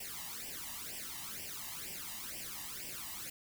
white noise with flanger, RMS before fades -44 dBFS, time 0-3.3 s, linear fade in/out 5 ms, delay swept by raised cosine 0.37 to 1.06 ms, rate 2.1 Hz, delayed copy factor +0.8, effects none

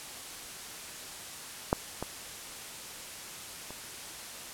clicks, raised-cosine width 1 ms, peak -9 / -19 / -28 dBFS, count 3, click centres 1.729 / 2.026 / 3.706 s, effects white hiss -43 dBFS RMS until 4.53 s + low-pass 11000 Hz 12 dB/octave

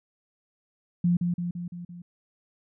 sine tone with echo, 174.61 Hz, F3, in tune, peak -19 dBFS, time 1.04-1.17 s, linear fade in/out 5 ms, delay 170 ms, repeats 5, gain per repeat -4 dB, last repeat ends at 2.02 s, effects none

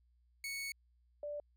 sawtooth / sine tone pair in turn, 2217 / 587.2 Hz, C#7 / D5, 0 / 0 cents, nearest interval octave + major seventh, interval 2300 cents, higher first, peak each -36 / -39 dBFS, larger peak first, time 0.44-0.72 / 1.23-1.4 s, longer first, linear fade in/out 2 ms, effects added 60 Hz sine -68 dBFS peak until 1.56 s

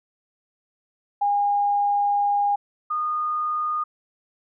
sine tone pair in turn, 814 / 1226.3 Hz, G#5 / D#6, -35 / -26 cents, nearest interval perfect fifth, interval 709 cents, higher second, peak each -18 / -22 dBFS, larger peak first, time 1.21-2.56 / 2.9-3.84 s, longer first, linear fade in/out 10 ms, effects none

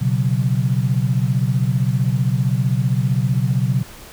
sine chord, B suspended second, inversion none, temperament just, 123.47 / 138.9 / 185.21 Hz, B2 / C#3 / F#3, 0 / +4 / +2 cents, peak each -18 / -19 / -23 dBFS, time 0.01-3.83 s, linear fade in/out 10 ms, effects pink hiss -40 dBFS RMS until 4.12 s

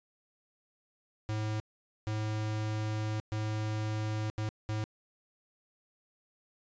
square tone bursts at uneven times, 107.8 Hz, A2, 35 cents flat, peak -32 dBFS, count 5, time 1.29-1.6 / 2.07-3.2 / 3.32-4.3 / 4.38-4.49 / 4.69-4.84 s, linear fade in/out 0 ms, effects resampled to 16000 Hz

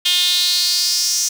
sawtooth tone with high-pass filter sweep, 356.9 Hz, F4, 38 cents sharp, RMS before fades -17 dBFS, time 0.05-1.29 s, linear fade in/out 10 ms, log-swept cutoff 3300 to 6000 Hz, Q 5.3, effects none

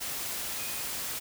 sine tone in noise, 2490 Hz, D#7, 1 cent sharp, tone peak -45 dBFS, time 0.57-0.83 s, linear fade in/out 20 ms, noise white, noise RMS -35 dBFS, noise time 0-1.2 s, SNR -13 dB, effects none

